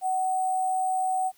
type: tone with sample-and-hold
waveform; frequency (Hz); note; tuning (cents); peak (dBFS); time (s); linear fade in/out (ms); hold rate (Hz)
sine; 749; F#5; +21; -23; 0.01-1.32; 50; 8820
effects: white hiss -61 dBFS RMS until 1.37 s